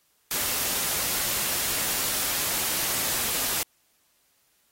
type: noise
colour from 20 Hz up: white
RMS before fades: -27 dBFS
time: 0.31-3.63 s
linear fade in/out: 0 ms
effects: white hiss -67 dBFS RMS until 4.71 s + AAC 48 kbps